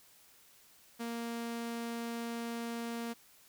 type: tone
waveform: sawtooth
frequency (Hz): 233.1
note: A#3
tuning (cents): 0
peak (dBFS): -33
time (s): 0.99-3.14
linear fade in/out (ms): 20
effects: white hiss -62 dBFS RMS until 3.48 s